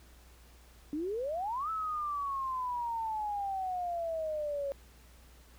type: exponential two-way sweep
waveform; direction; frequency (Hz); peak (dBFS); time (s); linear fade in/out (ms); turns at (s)
sine; up then down; 286 to 1318.5 to 550; -32; 0.93-4.72; 0; 1.7
effects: added 60 Hz sine -56 dBFS peak until 5.58 s + pink hiss -61 dBFS RMS until 5.58 s